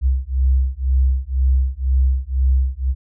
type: beating tone pair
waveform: sine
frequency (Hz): 64.4 / 66.4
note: C2 / C2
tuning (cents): -27 / +26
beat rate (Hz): 2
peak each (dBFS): -17 / -17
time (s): 0.01-2.95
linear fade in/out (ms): 50
effects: none